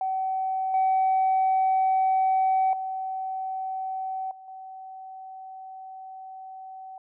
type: tone with level steps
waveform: sine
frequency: 760 Hz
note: F#5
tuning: 46 cents sharp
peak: -24 / -18 / -28 / -43 / -38 dBFS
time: 0.01-6.98 s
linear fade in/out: 2 ms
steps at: 0.74 / 2.73 / 4.31 / 4.48 s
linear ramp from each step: 2 ms
effects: tanh soft clip ceiling -16 dBFS